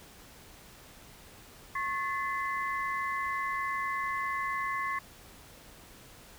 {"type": "tone cluster", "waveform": "sine", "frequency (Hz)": [1091, 1743, 2042], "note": ["C#6", "A6", "C7"], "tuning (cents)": [-28, -17, -43], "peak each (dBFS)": [-32, -38, -36], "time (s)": [1.75, 4.99], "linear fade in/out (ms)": 5, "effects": ["pink hiss -53 dBFS RMS until 6.38 s"]}